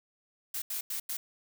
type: noise bursts at uneven times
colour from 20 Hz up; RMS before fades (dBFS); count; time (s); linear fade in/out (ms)
blue; -35; 4; 0.54-0.62 / 0.7-0.81 / 0.9-1 / 1.09-1.17; 5
effects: none